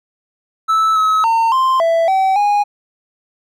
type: tone with pitch steps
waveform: triangle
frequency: 1311 / 1284 / 910 / 1046 / 663 / 766 / 823 Hz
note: E6 / E6 / A#5 / C6 / E5 / G5 / G#5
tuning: -10 / -46 / -42 / -1 / +10 / -40 / -16 cents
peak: -9 dBFS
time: 0.68-2.64 s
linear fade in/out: 20 ms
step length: 280 ms
effects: none